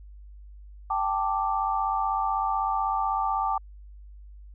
sine chord, G suspended second, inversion none, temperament equal, 784 / 880 / 1174.7 Hz, G5 / A5 / D6, 0 / 0 / 0 cents, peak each -28 dBFS, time 0.9-3.58 s, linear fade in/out 5 ms, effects added 50 Hz sine -43 dBFS peak until 4.54 s

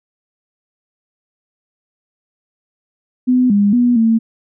sine tone with pitch steps, 251.7 / 203.1 / 243.4 / 225.5 Hz, B3 / G#3 / B3 / A3, +33 / -38 / -25 / +43 cents, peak -9 dBFS, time 3.27-4.19 s, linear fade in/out 20 ms, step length 230 ms, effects none

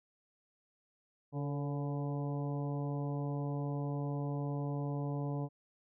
harmonic tone with a mistuned harmonic, 142.6 Hz, C#3, 49 cents sharp, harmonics 1 / 2 / 3 / 4 / 5 / 6 / 7, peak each -35 / -41 / -45 / -47 / -49 / -51 / -52 dBFS, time 1.32-5.49 s, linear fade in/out 50 ms, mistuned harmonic 3, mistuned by +43 cents, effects none

